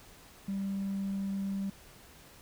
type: tone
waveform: triangle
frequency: 196 Hz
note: G3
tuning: in tune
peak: -28 dBFS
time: 0.48-1.7 s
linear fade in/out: 5 ms
effects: tanh soft clip ceiling -28 dBFS + pink hiss -55 dBFS RMS until 2.41 s